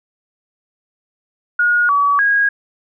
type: tone with pitch steps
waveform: sine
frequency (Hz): 1440 / 1139 / 1641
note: F#6 / C#6 / G#6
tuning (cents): -47 / +47 / -21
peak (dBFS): -11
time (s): 1.59-2.49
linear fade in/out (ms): 5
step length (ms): 300
effects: none